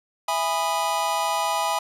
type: chord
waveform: square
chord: E major seventh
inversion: none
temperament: just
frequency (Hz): 659.3 / 824.1 / 988.9 / 1236.1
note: E5 / G#5 / B5 / D#6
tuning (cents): 0 / -14 / +2 / -12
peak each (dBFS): -30 / -27 / -27 / -31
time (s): 0.28-1.79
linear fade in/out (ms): 5
effects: resampled to 32000 Hz + 9-bit